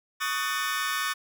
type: chord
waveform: sawtooth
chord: D# half-diminished seventh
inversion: third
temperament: just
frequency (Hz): 1120.1 / 1244.5 / 1493.4 / 1792.1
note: C#6 / D#6 / F#6 / A6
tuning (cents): +18 / 0 / +16 / +31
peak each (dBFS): -28 / -29 / -30 / -28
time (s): 0.2-1.14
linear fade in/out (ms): 20
effects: none